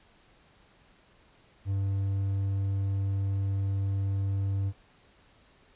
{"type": "tone", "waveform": "triangle", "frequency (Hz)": 98, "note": "G2", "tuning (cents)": 0, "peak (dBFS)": -24, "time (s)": [1.65, 4.73], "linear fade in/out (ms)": 50, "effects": ["pink hiss -61 dBFS RMS until 5.75 s", "resampled to 8000 Hz"]}